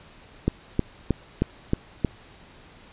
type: click train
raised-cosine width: 3 ms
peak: -7 dBFS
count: 6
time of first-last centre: 0.48-2.047 s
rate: 3.19 Hz
effects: pink hiss -50 dBFS RMS until 2.92 s + resampled to 8000 Hz